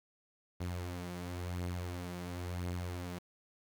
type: beating tone pair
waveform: sawtooth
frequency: 88 / 88.96 Hz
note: F2 / F2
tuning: +14 / +32 cents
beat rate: 0.96 Hz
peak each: -40 / -35 dBFS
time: 0.6-3.19 s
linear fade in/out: 10 ms
effects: 10-bit